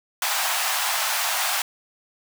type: high-pass noise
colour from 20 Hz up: pink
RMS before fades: -24 dBFS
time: 0.22-1.62 s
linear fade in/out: 2 ms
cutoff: 690 Hz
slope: 48 dB/octave
effects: none